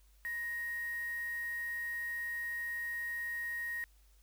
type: tone with quantisation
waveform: sine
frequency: 1874 Hz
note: A#6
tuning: 9 cents sharp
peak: -36 dBFS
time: 0.25-3.84 s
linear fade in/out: 0 ms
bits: 8
effects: added 50 Hz sine -61 dBFS peak until 4.22 s + white hiss -71 dBFS RMS until 4.22 s